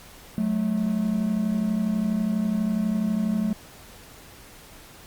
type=tone pair together; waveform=triangle; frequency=185 / 217.2 Hz; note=F#3 / A3; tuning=0 / -22 cents; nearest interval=minor third; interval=278 cents; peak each=-25 / -21 dBFS; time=0.38-3.53 s; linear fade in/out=0 ms; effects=pink hiss -47 dBFS RMS until 5.06 s + Opus 48 kbps